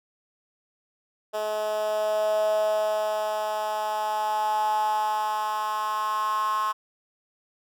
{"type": "tone with high-pass filter sweep", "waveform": "10% pulse", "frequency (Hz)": 213.6, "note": "G#3", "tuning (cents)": 49, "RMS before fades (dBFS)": -26, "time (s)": [1.33, 6.73], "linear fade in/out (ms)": 20, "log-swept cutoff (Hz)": [550, 1100], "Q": 8, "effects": []}